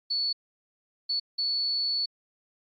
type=tone bursts at uneven times; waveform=sine; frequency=4435 Hz; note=C#8; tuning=in tune; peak=-25 dBFS; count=3; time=0.1-0.33 / 1.09-1.2 / 1.38-2.06 s; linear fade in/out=10 ms; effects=AAC 48 kbps